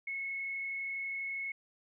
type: tone with frequency modulation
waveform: sine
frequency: 2189 Hz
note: C#7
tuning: 22 cents flat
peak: -35 dBFS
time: 0.07-1.52 s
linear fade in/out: 5 ms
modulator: 32.2 Hz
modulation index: 0.59
effects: none